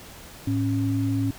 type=tone pair together; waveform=sine; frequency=108.25 / 275 Hz; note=A2 / C#4; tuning=-28 / -14 cents; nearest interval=octave + major third; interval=1614 cents; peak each=-24 dBFS; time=0.47-1.31 s; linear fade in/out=5 ms; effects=pink hiss -44 dBFS RMS until 1.38 s